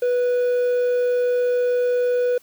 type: tone with quantisation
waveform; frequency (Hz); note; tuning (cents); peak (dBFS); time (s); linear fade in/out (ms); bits
triangle; 492.2; B4; -6; -15; 0.02-2.38; 5; 7
effects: white hiss -55 dBFS RMS until 2.42 s